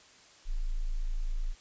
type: tone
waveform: sine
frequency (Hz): 27.5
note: A0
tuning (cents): 0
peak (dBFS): -28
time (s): 0.45-1.55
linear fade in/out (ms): 50
effects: white hiss -57 dBFS RMS until 1.6 s + resampled to 16000 Hz